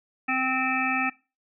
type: harmonic tone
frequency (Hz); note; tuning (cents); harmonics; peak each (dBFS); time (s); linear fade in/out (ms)
260; C4; -11; 1 / 3 / 5 / 7 / 9 / 10; -30 / -30 / -30 / -30 / -30 / -30; 0.28-1.1; 10
effects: noise-tail reverb RT60 0.3 s tail -21 dB re dry